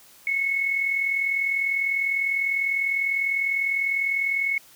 sine tone pair together, 2160 / 2200 Hz, C#7 / C#7, -45 / -14 cents, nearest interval unison, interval 31 cents, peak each -30 / -22 dBFS, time 0.27-4.58 s, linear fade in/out 2 ms, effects white hiss -52 dBFS RMS until 4.75 s

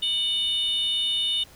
sine tone pair together, 2960 / 3631 Hz, F#7 / A#7, 0 / -46 cents, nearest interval major third, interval 354 cents, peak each -23 dBFS, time 0.02-1.44 s, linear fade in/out 10 ms, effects tanh soft clip ceiling -19 dBFS + pink hiss -51 dBFS RMS until 1.55 s

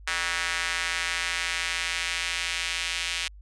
square tone with high-pass filter sweep, 86.5 Hz, F2, 16 cents flat, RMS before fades -29 dBFS, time 0.07-3.28 s, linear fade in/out 5 ms, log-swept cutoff 1700 to 2600 Hz, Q 1.7, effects added 50 Hz sine -44 dBFS peak until 3.41 s + resampled to 22050 Hz

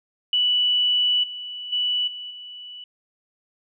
sine tone with level steps, 2960 Hz, F#7, in tune, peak -17 / -31 / -20 / -32 / -36 dBFS, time 0.33-2.84 s, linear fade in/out 2 ms, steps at 1.23 / 1.72 / 2.07 / 2.3 s, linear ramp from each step 10 ms, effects none

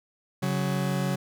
40% pulse tone pair together, 138.78 / 185 Hz, C#3 / F#3, +2 / 0 cents, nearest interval perfect fourth, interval 498 cents, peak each -27 dBFS, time 0.42-1.16 s, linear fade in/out 10 ms, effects none

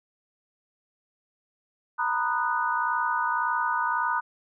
sine chord, B major seventh, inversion third, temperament just, 926 / 987.8 / 1234.7 / 1481.6 Hz, A#5 / B5 / D#6 / F#6, -12 / 0 / -14 / +2 cents, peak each -29 dBFS, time 1.98-4.21 s, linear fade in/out 20 ms, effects none

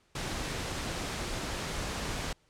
pink noise, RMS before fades -35 dBFS, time 0.15-2.33 s, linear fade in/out 5 ms, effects pink hiss -68 dBFS RMS until 2.49 s + low-pass 8000 Hz 12 dB/octave

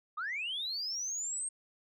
sine linear sweep, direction up, 1168 to 8550 Hz, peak -33 dBFS, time 0.17-1.49 s, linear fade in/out 10 ms, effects tanh soft clip ceiling -30 dBFS

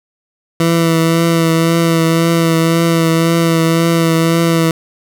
20% pulse tone with vibrato, 165.3 Hz, E3, 5 cents sharp, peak -5 dBFS, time 0.6-4.71 s, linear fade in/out 2 ms, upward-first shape triangle, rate 1.9 Hz, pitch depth 26 cents each way, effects none

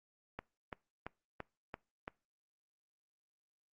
click train, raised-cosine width 0.5 ms, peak -26 dBFS, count 6, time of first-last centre 0.39-2.079 s, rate 2.96 Hz, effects noise-tail reverb RT60 0.3 s tail -24 dB re dry + Opus 48 kbps

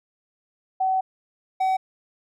sine / triangle tone pair in turn, 757 / 757 Hz, F#5 / F#5, +39 / +39 cents, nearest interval unison, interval 0 cents, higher neither, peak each -19 / -17 dBFS, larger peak second, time 0.8-1.01 / 1.6-1.77 s, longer first, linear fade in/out 10 ms, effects none

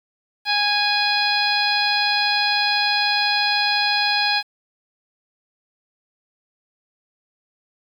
harmonic tone with a mistuned harmonic, 826 Hz, G#5, 10 cents flat, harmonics 1 / 2 / 3 / 4 / 5 / 6, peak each -23 / -24 / -24 / -27 / -23 / -26 dBFS, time 0.45-4.43 s, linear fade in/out 50 ms, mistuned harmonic 4, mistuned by +28 cents, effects 8-bit

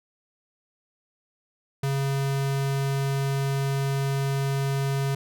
square tone, 137.5 Hz, C#3, 14 cents flat, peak -24 dBFS, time 1.83-5.15 s, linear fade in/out 5 ms, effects none

